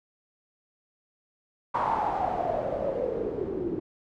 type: noise with low-pass filter sweep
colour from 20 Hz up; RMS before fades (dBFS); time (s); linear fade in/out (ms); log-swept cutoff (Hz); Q
white; -29; 1.74-3.8; 10; 1000 to 330; 6.8
effects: none